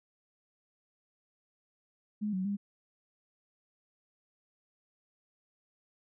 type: tone with pitch steps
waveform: sine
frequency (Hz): 210 / 187.2 / 201.6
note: G#3 / F#3 / G3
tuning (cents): +19 / +20 / +49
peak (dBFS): -30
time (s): 2.21-2.57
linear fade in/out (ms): 20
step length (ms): 120
effects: none